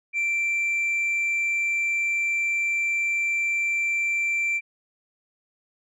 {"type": "tone", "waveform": "sine", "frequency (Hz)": 2349, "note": "D7", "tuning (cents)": 0, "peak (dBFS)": -19, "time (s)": [0.13, 4.61], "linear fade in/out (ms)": 50, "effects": ["tanh soft clip ceiling -21 dBFS"]}